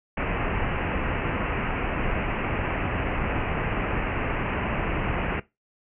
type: low-pass noise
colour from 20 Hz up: pink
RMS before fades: -27 dBFS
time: 0.17-5.4 s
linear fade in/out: 5 ms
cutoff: 2800 Hz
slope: 96 dB/octave
effects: noise-tail reverb RT60 0.2 s tail -18 dB re dry